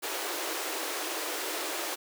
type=high-pass noise; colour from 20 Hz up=pink; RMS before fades=-34 dBFS; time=0.02-1.96 s; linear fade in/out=20 ms; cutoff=300 Hz; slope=96 dB/octave; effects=none